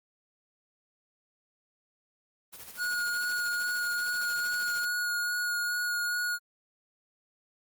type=noise with tremolo; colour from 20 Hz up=white; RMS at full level=-43 dBFS; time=2.52-4.86 s; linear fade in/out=20 ms; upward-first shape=sine; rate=13 Hz; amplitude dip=60%
type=tone with vibrato; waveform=square; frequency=1443 Hz; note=F#6; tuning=44 cents flat; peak=-29 dBFS; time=2.77-6.39 s; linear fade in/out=50 ms; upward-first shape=sine; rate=2.4 Hz; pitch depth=11 cents each way
effects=Opus 24 kbps